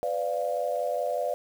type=chord; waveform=sine; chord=B diminished; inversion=none; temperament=equal with one note detuned; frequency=502.2 / 587.3 / 698.5 Hz; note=B4 / D5 / F5; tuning=+29 / 0 / 0 cents; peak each=-31 / -29 / -31 dBFS; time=0.03-1.34 s; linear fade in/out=0 ms; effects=8-bit